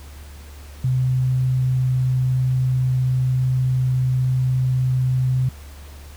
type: tone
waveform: sine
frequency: 128.5 Hz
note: C3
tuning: 31 cents flat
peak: -16 dBFS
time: 0.84-5.49 s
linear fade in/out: 5 ms
effects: added 72 Hz sine -37 dBFS peak until 6.16 s + pink hiss -46 dBFS RMS until 6.16 s